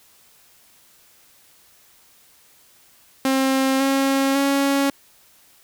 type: tone with pitch steps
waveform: sawtooth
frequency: 266.4 / 271.8 / 277.4 Hz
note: C4 / C#4 / C#4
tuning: +31 / -34 / +1 cents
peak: -13 dBFS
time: 3.25-4.9 s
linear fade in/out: 2 ms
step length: 550 ms
effects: white hiss -54 dBFS RMS until 5.63 s